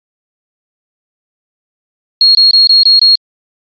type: tone bursts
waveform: sine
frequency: 4289 Hz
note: C8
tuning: 42 cents sharp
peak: -3 dBFS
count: 6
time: 2.21-3.155 s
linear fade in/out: 2 ms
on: 140 ms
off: 21 ms
effects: Opus 48 kbps